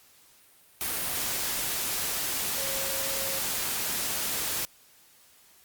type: tone in noise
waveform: sine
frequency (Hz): 542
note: C#5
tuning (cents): -39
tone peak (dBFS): -38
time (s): 2.58-3.39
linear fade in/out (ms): 0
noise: white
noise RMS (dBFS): -30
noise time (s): 0.81-4.65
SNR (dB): -11
effects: white hiss -58 dBFS RMS until 5.64 s + Opus 48 kbps